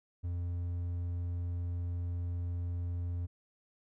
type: tone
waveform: triangle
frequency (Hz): 87.31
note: F2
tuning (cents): 0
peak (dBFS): -31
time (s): 0.23-3.27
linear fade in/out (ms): 20
effects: none